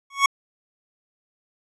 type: tone with exponential growth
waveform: 25% pulse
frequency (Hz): 1108.7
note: C#6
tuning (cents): 0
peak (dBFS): -7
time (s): 0.1-0.26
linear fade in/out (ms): 5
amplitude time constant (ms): 33
effects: low-pass 8000 Hz 12 dB/octave